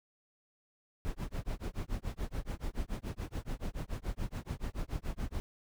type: noise with tremolo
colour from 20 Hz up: brown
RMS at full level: -34 dBFS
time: 1.05-5.4 s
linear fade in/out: 0 ms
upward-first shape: sine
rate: 7 Hz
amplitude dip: 100%
effects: none